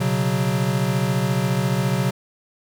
square chord, B suspended second, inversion none, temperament equal with one note detuned, 124.11 / 138.59 / 185 Hz, B2 / C#3 / F#3, +9 / 0 / 0 cents, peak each -24 dBFS, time 0-2.11 s, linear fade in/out 10 ms, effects none

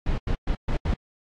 brown noise bursts at uneven times, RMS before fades -23 dBFS, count 5, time 0.06-0.18 / 0.27-0.35 / 0.47-0.55 / 0.68-0.77 / 0.85-0.94 s, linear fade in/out 5 ms, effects low-pass 4000 Hz 12 dB/octave + AAC 48 kbps

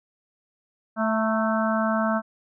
harmonic tone with a mistuned harmonic, 220 Hz, A3, in tune, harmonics 1 / 3 / 4 / 5 / 6 / 7, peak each -24 / -26 / -32 / -31 / -29 / -32 dBFS, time 0.96-2.22 s, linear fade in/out 50 ms, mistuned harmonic 4, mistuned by +38 cents, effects none

